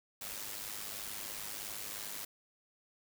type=noise with amplitude modulation; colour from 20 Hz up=white; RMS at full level=-40 dBFS; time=0.21-2.25 s; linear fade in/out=5 ms; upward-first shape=sine; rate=103 Hz; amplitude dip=60%; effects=none